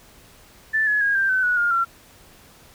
sine tone with pitch steps, 1760 / 1697.1 / 1636.5 / 1578 / 1521.6 / 1467.2 / 1414.8 / 1364.2 Hz, A6 / G#6 / G#6 / G6 / F#6 / F#6 / F6 / F6, 0 / +37 / -26 / +11 / +48 / -15 / +22 / -41 cents, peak -17 dBFS, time 0.73-1.85 s, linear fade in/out 20 ms, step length 140 ms, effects pink hiss -50 dBFS RMS until 2.74 s

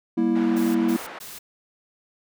triangle chord, E diminished, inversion first, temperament just, 197.78 / 237.3 / 329.6 Hz, G3 / Bb3 / E4, +16 / +31 / 0 cents, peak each -25 / -20 / -20 dBFS, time 0.17-0.97 s, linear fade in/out 10 ms
pink band-pass noise, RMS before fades -38 dBFS, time 0.35-1.19 s, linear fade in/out 10 ms, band 520 to 2100 Hz, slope 12 dB/octave
white noise bursts, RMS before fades -39 dBFS, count 3, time 0.56-1.39 s, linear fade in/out 10 ms, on 190 ms, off 130 ms
effects none

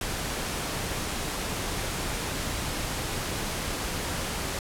pink noise, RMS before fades -31 dBFS, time 0.01-4.59 s, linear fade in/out 2 ms, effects low-pass 12000 Hz 12 dB/octave

